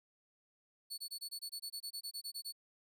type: tone bursts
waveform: sawtooth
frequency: 4435 Hz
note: C#8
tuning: in tune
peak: -38 dBFS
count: 16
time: 0.9-2.525 s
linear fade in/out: 20 ms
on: 80 ms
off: 23 ms
effects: none